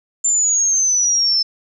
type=exponential sweep; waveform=sine; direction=down; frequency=7270 to 5260 Hz; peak=-13 dBFS; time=0.24-1.43 s; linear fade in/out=10 ms; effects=none